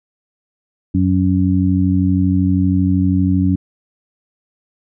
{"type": "harmonic tone", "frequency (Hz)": 92.7, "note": "F#2", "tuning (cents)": 4, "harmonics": [1, 2, 3], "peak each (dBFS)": [-16, -16, -16], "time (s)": [0.94, 3.56], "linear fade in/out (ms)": 10, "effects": []}